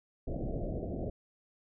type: low-pass noise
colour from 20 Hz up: pink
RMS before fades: -36 dBFS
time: 0.27-1.1 s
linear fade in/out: 5 ms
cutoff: 700 Hz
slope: 96 dB/octave
effects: none